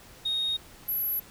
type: tone pair in turn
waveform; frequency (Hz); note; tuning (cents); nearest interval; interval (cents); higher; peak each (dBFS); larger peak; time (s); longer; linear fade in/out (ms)
sine; 3729 / 11676; A#7 / F#9; 0 / -24; octave + minor sixth; 1976; second; -24 / -25; first; 0.25-0.57 / 0.88-1.2; neither; 10
effects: tanh soft clip ceiling -23 dBFS + pink hiss -51 dBFS RMS until 1.3 s